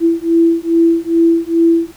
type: beating tone pair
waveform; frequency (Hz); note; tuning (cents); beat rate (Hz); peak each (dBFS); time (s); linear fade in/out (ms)
sine; 331.9 / 334.3; E4 / E4; +12 / +24; 2.4; -12; 0-1.92; 50
effects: pink hiss -43 dBFS RMS until 1.96 s